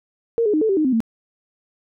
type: tone with pitch steps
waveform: sine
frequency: 463.1 / 418.3 / 308.6 / 439.8 / 388.2 / 308.8 / 259.4 / 226 Hz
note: A#4 / G#4 / D#4 / A4 / G4 / D#4 / C4 / A3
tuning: -11 / +12 / -14 / -1 / -17 / -13 / -15 / +47 cents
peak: -15 dBFS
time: 0.38-1.004 s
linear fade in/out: 0 ms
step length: 78 ms
effects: none